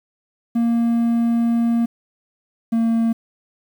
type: tone pair in turn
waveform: triangle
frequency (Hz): 233.1 / 228.4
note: A#3 / A#3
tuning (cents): 0 / -35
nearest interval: unison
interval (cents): 35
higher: first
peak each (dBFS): -13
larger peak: neither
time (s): 0.55-1.86 / 2.72-3.13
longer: first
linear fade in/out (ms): 10
effects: 8-bit